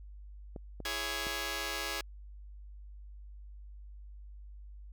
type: clicks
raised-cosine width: 2 ms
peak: -29 dBFS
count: 3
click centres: 0.562 / 0.803 / 1.268 s
type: chord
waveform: 5% pulse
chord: C# minor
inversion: first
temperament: just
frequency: 332.6 / 415.8 / 554.4 Hz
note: E4 / G#4 / C#5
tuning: +16 / +2 / 0 cents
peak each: -29 / -28 / -28 dBFS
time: 0.85-2.01 s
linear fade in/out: 2 ms
effects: added 50 Hz sine -46 dBFS peak until 4.92 s